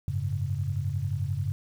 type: chord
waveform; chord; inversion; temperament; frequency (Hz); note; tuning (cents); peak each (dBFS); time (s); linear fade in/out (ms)
sine; F# suspended second; none; equal; 92.5 / 103.83 / 138.59; F#2 / G#2 / C#3; 0 / 0 / 0; -31; 0.08-1.52; 0
effects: 9-bit